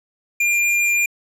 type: tone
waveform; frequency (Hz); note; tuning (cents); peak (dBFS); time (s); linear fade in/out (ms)
square; 2399; D7; +36; -16; 0.4-1.06; 5
effects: low-pass 12000 Hz 12 dB/octave